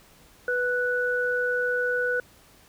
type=tone pair together; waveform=sine; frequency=493.2 / 1480 Hz; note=B4 / F#6; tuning=-2 / 0 cents; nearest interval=octave + perfect fifth; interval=1902 cents; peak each=-26 / -25 dBFS; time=0.48-2.2 s; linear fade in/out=2 ms; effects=pink hiss -55 dBFS RMS until 2.68 s